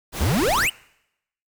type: noise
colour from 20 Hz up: pink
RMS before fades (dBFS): -29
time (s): 0.12-0.69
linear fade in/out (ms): 50
type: exponential sweep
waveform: square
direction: up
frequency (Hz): 58.27 to 3136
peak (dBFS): -19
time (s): 0.2-0.7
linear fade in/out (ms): 10
effects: noise-tail reverb RT60 0.8 s tail -24 dB re dry